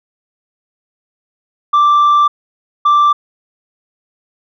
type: tone bursts at uneven times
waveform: sine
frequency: 1174.7 Hz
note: D6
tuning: in tune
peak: -4 dBFS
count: 2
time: 1.73-2.28 / 2.85-3.13 s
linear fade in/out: 10 ms
effects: tanh soft clip ceiling -6 dBFS